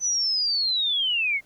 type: linear sweep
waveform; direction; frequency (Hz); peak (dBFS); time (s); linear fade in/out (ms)
sine; down; 6070 to 2096; -21; 0-1.41; 50
effects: pink hiss -60 dBFS RMS until 1.45 s